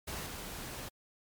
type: noise with level steps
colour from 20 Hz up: pink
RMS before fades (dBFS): -40 / -43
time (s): 0.07-0.89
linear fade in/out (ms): 10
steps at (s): 0.26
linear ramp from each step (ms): 5
effects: MP3 96 kbps